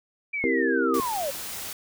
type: linear sweep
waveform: sine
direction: down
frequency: 2355 to 522 Hz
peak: -26 dBFS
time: 0.33-1.31 s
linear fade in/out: 10 ms
type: chord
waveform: sine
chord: C dominant seventh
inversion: none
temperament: equal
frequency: 261.6 / 329.6 / 392 / 466.2 Hz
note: C4 / E4 / G4 / Bb4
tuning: 0 / 0 / 0 / 0 cents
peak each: -27 dBFS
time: 0.44-1 s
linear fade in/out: 0 ms
type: noise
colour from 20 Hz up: white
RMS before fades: -35 dBFS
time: 0.94-1.73 s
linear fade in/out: 2 ms
effects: none